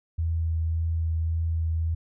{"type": "tone with vibrato", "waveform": "sine", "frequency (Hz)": 81.7, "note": "E2", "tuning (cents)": -15, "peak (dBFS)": -23, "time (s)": [0.18, 1.95], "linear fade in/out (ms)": 10, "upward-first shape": "triangle", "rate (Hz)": 1.8, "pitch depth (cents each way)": 14, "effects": []}